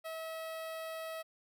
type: tone with notch filter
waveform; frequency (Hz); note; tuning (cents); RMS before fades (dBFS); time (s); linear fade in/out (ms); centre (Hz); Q
sawtooth; 645; E5; -38; -42; 0.04-1.23; 20; 6600; 1.5
effects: none